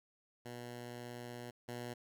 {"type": "tone pair in turn", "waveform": "10% pulse", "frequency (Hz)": [121.1, 121.1], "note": ["B2", "B2"], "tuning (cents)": [-34, -34], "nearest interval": "unison", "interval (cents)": 0, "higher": "neither", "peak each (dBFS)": [-37, -34], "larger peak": "second", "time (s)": [[0.45, 1.51], [1.68, 1.94]], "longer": "first", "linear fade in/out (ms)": 10, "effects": []}